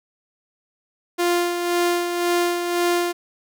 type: tone with tremolo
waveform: sawtooth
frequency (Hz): 349.2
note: F4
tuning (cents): 0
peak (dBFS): -13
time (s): 1.18-3.13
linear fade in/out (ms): 20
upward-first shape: sine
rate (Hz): 1.9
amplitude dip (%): 50
effects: none